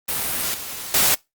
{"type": "noise with level steps", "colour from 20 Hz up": "white", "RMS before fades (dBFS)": [-24, -32, -17], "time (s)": [0.08, 1.15], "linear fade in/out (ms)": 10, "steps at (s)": [0.54, 0.94], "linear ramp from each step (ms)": 2, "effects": ["noise-tail reverb RT60 0.2 s tail -23 dB re dry", "Opus 32 kbps"]}